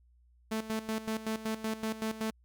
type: tone with tremolo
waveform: sawtooth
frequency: 220 Hz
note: A3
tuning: in tune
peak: -27 dBFS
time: 0.51-2.31 s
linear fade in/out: 10 ms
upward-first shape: square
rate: 5.3 Hz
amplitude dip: 75%
effects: added 60 Hz sine -61 dBFS peak until 2.44 s